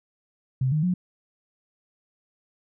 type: tone with pitch steps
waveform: sine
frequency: 130.5 / 153.41 / 180.34 Hz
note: C3 / D#3 / F#3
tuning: -4 / -24 / -44 cents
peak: -20 dBFS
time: 0.61-0.94 s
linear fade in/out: 5 ms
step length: 110 ms
effects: none